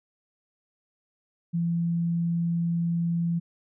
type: tone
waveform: sine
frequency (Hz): 169.4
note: E3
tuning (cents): +48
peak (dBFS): -23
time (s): 1.53-3.4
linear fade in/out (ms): 20
effects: none